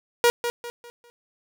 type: tone with echo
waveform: sawtooth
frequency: 476.4 Hz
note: A#4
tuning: 38 cents sharp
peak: -11 dBFS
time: 0.24-0.3 s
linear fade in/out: 0 ms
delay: 200 ms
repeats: 4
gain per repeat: -9 dB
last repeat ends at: 1.1 s
effects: none